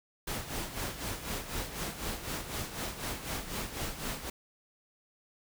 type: noise with tremolo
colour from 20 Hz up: pink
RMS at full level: -35 dBFS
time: 0.27-4.3 s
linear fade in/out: 5 ms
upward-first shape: sine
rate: 4 Hz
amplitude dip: 65%
effects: none